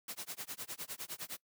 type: noise with tremolo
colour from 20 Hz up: white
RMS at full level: -41 dBFS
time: 0.08-1.37 s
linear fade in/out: 2 ms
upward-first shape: sine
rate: 9.8 Hz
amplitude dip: 100%
effects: noise-tail reverb RT60 0.1 s tail -22 dB re dry + high-pass 100 Hz 12 dB/octave